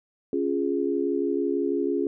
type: chord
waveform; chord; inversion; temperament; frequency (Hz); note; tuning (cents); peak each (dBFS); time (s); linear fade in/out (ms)
sine; Db major; none; equal; 277.2 / 349.2 / 415.3; Db4 / F4 / Ab4; 0 / 0 / 0; -27; 0.33-2.07; 2
effects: none